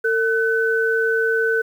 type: tone pair together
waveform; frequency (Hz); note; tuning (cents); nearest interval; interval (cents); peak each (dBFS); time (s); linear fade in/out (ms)
sine; 451.4 / 1509; A4 / F#6; +44 / +34; octave + major sixth; 2090; -19; 0.04-1.62; 10
effects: 8-bit